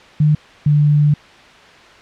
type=tone pair in turn; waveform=sine; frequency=151.1 / 147.82 Hz; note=D3 / D3; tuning=+50 / +12 cents; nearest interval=unison; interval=38 cents; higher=first; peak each=-9 dBFS; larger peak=neither; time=0.2-0.35 / 0.66-1.14 s; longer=second; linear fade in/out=5 ms; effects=white hiss -42 dBFS RMS until 2.01 s + low-pass 3000 Hz 12 dB/octave